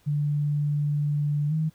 sine tone with pitch glide, 146.83 to 157.37 Hz, D3 to D#3, 0 to +20 cents, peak -22 dBFS, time 0.06-1.7 s, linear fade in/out 20 ms, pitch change +120 cents, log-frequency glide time 1.48-1.53 s, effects pink hiss -62 dBFS RMS until 1.74 s

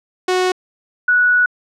sawtooth / sine tone pair in turn, 367.6 / 1470.4 Hz, F#4 / F#6, -11 / -11 cents, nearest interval 2 octaves, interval 2400 cents, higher second, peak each -10 dBFS, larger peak neither, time 0.28-0.52 / 1.08-1.46 s, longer second, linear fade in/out 5 ms, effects low-pass 7000 Hz 12 dB/octave

